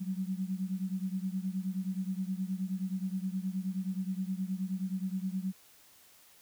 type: beating tone pair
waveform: sine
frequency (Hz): 185 / 194.5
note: F#3 / G3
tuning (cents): 0 / -13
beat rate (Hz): 9.5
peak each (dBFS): -34 / -36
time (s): 0-5.53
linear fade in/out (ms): 20
effects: white hiss -60 dBFS RMS until 6.41 s